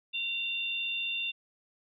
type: tone pair together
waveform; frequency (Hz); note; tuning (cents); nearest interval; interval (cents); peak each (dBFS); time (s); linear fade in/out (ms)
sine; 2758 / 3577; F7 / A7; -22 / +28; perfect fourth; 450; -32 / -35; 0.13-1.32; 20
effects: none